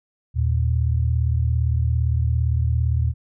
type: tone pair together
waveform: sine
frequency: 78.96 / 116.54 Hz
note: D#2 / A#2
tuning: +26 / 0 cents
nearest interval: perfect fifth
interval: 674 cents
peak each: -19 / -21 dBFS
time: 0.34-3.14 s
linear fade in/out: 50 ms
effects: none